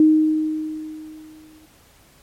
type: tone with exponential decay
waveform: sine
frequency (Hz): 311.1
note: D#4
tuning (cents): 0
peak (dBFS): -8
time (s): 0-1.66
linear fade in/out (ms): 2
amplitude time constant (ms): 360
effects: pink hiss -53 dBFS RMS until 2.22 s + MP3 64 kbps